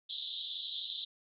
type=band-pass noise; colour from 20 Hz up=pink; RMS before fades=-41 dBFS; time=0.09-1.05 s; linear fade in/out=10 ms; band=3300 to 3900 Hz; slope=96 dB/octave; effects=none